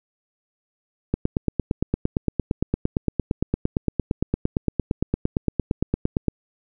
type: click train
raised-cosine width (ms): 3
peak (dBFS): -7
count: 46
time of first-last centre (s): 1.14-6.283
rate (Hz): 8.75
effects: none